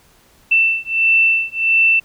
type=beating tone pair; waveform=sine; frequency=2671 / 2672.5 Hz; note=E7 / E7; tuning=+22 / +23 cents; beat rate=1.5 Hz; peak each=-15 dBFS; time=0.51-2 s; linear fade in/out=10 ms; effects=pink hiss -52 dBFS RMS until 2.04 s